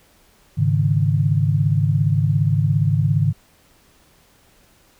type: chord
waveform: sine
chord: Ab suspended fourth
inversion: none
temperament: just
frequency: 103.83 / 138.43 / 155.74 Hz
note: Ab2 / Db3 / Eb3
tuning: 0 / -2 / +2 cents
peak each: -19 dBFS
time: 0.57-3.33 s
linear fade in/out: 20 ms
effects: pink hiss -55 dBFS RMS until 4.99 s